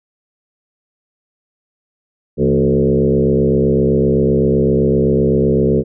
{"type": "tone with frequency modulation", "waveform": "sine", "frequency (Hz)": 298.4, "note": "D4", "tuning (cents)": 28, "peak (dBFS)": -10, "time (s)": [2.37, 5.84], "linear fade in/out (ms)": 50, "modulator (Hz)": 67.8, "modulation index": 2.8, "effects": []}